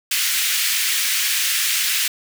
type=high-pass noise; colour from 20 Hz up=pink; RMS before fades=-20 dBFS; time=0.11-2.08 s; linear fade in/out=5 ms; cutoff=1900 Hz; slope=24 dB/octave; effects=none

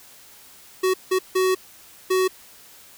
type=tone bursts at uneven times; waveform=square; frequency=373.6 Hz; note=F#4; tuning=17 cents sharp; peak=-18 dBFS; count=4; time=0.83-0.94 / 1.11-1.19 / 1.35-1.55 / 2.1-2.28 s; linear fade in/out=10 ms; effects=white hiss -48 dBFS RMS until 2.97 s

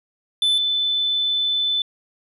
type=tone pair in turn; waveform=triangle / sine; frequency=3513 / 3513 Hz; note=A7 / A7; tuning=-3 / -3 cents; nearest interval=unison; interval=0 cents; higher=neither; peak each=-14 / -18 dBFS; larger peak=first; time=0.42-0.58 / 0.58-1.82 s; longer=second; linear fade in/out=2 ms; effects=resampled to 32000 Hz

